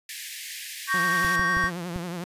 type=high-pass noise; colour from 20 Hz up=pink; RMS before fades=-37 dBFS; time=0.09-1.36 s; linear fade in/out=2 ms; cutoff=1700 Hz; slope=96 dB/octave
type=chord; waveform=triangle; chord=G diminished; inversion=second; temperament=equal with one note detuned; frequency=1119 / 1568 / 1864.7 Hz; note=Db6 / G6 / Bb6; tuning=+16 / 0 / 0 cents; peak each=-24 dBFS; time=0.87-1.71 s; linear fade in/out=50 ms
type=tone with vibrato; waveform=sawtooth; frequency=174.61 Hz; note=F3; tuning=in tune; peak=-27 dBFS; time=0.94-2.24 s; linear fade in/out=0 ms; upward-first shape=triangle; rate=11 Hz; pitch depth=100 cents each way
type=clicks; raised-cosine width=5 ms; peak=-20 dBFS; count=5; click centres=1.247 / 1.395 / 1.569 / 1.641 / 1.961 s
effects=resampled to 32000 Hz